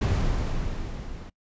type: noise with level ramp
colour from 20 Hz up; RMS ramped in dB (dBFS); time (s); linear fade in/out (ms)
brown; -21 to -38; 0.01-1.3; 10
effects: noise-tail reverb RT60 0.1 s tail -24 dB re dry + resampled to 16000 Hz